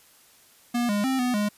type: tone with pitch steps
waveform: square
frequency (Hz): 240.2 / 205.2 / 263.4 / 248.4 / 207.4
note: B3 / G#3 / C4 / B3 / G#3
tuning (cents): -48 / -21 / +12 / +10 / -2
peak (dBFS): -23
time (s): 0.74-1.49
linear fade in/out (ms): 10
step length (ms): 150
effects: white hiss -56 dBFS RMS until 1.57 s + resampled to 32000 Hz